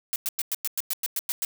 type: noise bursts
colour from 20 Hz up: blue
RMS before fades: -27 dBFS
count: 11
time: 0.13-1.449 s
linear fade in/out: 0 ms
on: 29 ms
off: 100 ms
effects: none